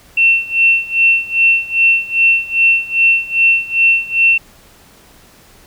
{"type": "tone with tremolo", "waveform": "sine", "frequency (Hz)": 2700, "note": "E7", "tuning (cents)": 41, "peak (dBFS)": -6, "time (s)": [0.17, 4.38], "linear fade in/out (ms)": 5, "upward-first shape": "sine", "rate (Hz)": 2.5, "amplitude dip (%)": 90, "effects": ["pink hiss -45 dBFS RMS until 5.66 s"]}